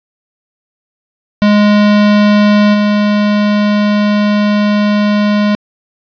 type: tone with level steps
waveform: square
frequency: 207.7 Hz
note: G#3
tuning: in tune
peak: -6 / -9 dBFS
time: 1.42-5.55 s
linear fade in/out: 0 ms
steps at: 2.73 s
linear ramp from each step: 20 ms
effects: resampled to 11025 Hz + 8-bit